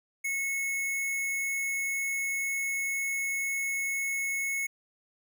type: tone with sample-and-hold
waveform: sine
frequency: 2191 Hz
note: C#7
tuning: 21 cents flat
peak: -28 dBFS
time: 0.24-4.67 s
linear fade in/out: 10 ms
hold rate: 8820 Hz
effects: none